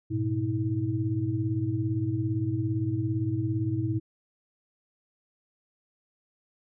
sine tone cluster, 104.1 / 121.7 / 320.4 Hz, G#2 / B2 / E4, +5 / -25 / -49 cents, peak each -30 / -29 / -30 dBFS, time 0.1-4 s, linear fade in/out 20 ms, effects none

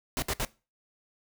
pink noise bursts, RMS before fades -30 dBFS, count 3, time 0.17-0.449 s, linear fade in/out 0 ms, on 51 ms, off 63 ms, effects noise-tail reverb RT60 0.3 s tail -20 dB re dry

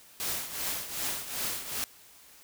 white noise with tremolo, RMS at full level -31 dBFS, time 0.2-1.84 s, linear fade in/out 0 ms, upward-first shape triangle, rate 2.6 Hz, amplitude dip 75%, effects white hiss -55 dBFS RMS until 2.43 s

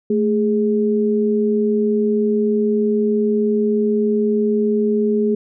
sine tone pair together, 219.2 / 415.3 Hz, A3 / G#4, -6 / 0 cents, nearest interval major seventh, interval 1106 cents, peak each -17 dBFS, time 0.1-5.35 s, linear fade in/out 5 ms, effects none

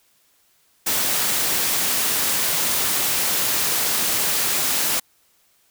white high-pass noise, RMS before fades -21 dBFS, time 0.86-5 s, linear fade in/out 10 ms, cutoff 100 Hz, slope 12 dB/octave, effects white hiss -61 dBFS RMS until 5.7 s

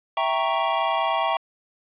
square chord, E diminished seventh, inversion none, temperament equal, 659.3 / 784 / 932.3 / 1108.7 Hz, E5 / G5 / Bb5 / Db6, 0 / 0 / 0 / 0 cents, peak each -27 dBFS, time 0.17-1.37 s, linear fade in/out 2 ms, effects resampled to 8000 Hz + 8-bit

